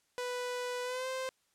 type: tone with pitch glide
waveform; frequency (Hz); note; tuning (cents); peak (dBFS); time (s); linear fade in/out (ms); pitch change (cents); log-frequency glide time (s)
sawtooth; 494.4 to 520.8; B4 to C5; +2 to -8; -31; 0.18-1.29; 0; +90; 0.83-1.08
effects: white hiss -74 dBFS RMS until 1.54 s + low-pass 10000 Hz 12 dB/octave